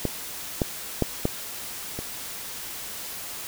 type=clicks; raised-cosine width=2 ms; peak=-10 / -8 / -7 / -8 / -18 dBFS; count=5; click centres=0.053 / 0.618 / 1.023 / 1.254 / 1.99 s; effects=white hiss -36 dBFS RMS until 3.47 s